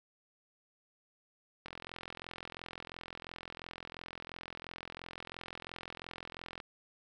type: click train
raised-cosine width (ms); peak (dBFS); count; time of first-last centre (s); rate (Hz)
0.3; -27; 213; 1.66-6.602; 42.9
effects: none